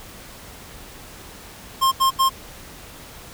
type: tone bursts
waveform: square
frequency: 1062 Hz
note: C6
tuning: 25 cents sharp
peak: -15 dBFS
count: 3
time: 1.81-2.296 s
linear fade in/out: 20 ms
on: 110 ms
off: 78 ms
effects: pink hiss -41 dBFS RMS until 3.33 s